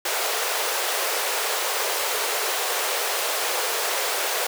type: high-pass noise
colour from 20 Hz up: pink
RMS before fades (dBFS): -25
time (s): 0.05-4.47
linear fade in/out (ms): 5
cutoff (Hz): 410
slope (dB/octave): 48
effects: none